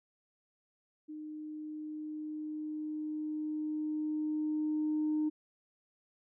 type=tone with level ramp; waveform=sine; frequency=306.1 Hz; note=D#4; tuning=28 cents flat; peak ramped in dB=-41 to -27 dBFS; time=1.08-5.3 s; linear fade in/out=20 ms; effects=tanh soft clip ceiling -25 dBFS